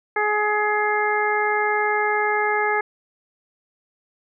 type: harmonic tone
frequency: 420.6 Hz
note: G#4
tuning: 22 cents sharp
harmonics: 1 / 2 / 3 / 4 / 5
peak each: -24 / -23 / -27 / -25 / -26 dBFS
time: 0.16-2.81 s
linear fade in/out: 5 ms
effects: none